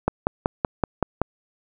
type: click train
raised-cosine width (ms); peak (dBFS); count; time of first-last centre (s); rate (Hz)
1; -5; 7; 0.08-1.216; 5.28
effects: none